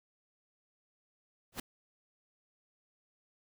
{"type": "noise with exponential growth", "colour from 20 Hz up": "pink", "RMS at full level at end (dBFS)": -32, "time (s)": [1.52, 1.6], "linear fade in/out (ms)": 5, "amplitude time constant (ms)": 16, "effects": []}